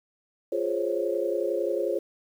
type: chord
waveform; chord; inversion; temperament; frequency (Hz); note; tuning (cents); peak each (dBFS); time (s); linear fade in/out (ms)
sine; Db major seventh; first; equal; 349.2 / 415.3 / 523.3 / 554.4; F4 / Ab4 / C5 / Db5; 0 / 0 / 0 / 0; -30; 0.52-1.99; 5
effects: 9-bit